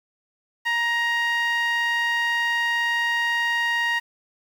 sawtooth tone with band-pass filter, 939 Hz, A#5, 12 cents sharp, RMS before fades -23 dBFS, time 0.65-4 s, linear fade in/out 20 ms, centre 2000 Hz, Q 2.6, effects 8-bit

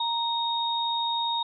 sine tone pair together, 932.3 / 3725 Hz, A#5 / A#7, 0 / -2 cents, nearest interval 2 octaves, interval 2398 cents, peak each -27 / -28 dBFS, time 0-1.43 s, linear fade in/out 5 ms, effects none

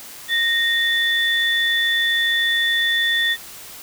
sine tone pair together, 1854 / 3493 Hz, A#6 / A7, -10 / -13 cents, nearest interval major seventh, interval 1097 cents, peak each -18 / -20 dBFS, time 0.28-3.37 s, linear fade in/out 50 ms, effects white hiss -38 dBFS RMS until 3.82 s

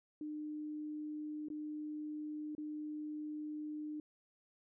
sine tone with dropouts, 302.5 Hz, D#4, 49 cents flat, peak -40 dBFS, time 0.21-4 s, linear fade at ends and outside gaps 2 ms, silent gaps 1.485-1.501 / 2.551-2.58 s, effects none

